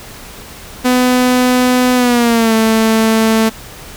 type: tone with pitch glide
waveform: sawtooth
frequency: 250.8 to 222.2 Hz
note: B3 to A3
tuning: +27 to +17 cents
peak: -5 dBFS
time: 0.84-3.5 s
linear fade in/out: 20 ms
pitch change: -210 cents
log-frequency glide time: 1.95-2.54 s
effects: pink hiss -33 dBFS RMS until 3.96 s